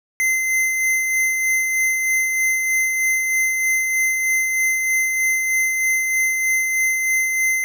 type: tone with tremolo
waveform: square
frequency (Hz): 2067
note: C7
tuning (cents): -22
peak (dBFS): -16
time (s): 0.2-7.64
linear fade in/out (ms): 0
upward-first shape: sine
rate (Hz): 3.2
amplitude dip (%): 35
effects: none